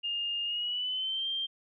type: tone with pitch glide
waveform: sine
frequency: 2825 to 3171 Hz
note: F7 to G7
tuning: +19 to +19 cents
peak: -30 dBFS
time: 0.03-1.47 s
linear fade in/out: 20 ms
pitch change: +200 cents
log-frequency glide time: 0.44-1.27 s
effects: none